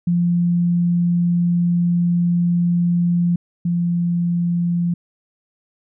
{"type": "tone pair in turn", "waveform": "sine", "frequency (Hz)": [173.6, 172.83], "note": ["F3", "F3"], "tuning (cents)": [-10, -18], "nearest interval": "unison", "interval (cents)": 8, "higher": "first", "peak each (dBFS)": [-14, -16], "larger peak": "first", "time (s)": [[0.07, 3.36], [3.65, 4.94]], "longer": "first", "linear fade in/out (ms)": 5, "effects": []}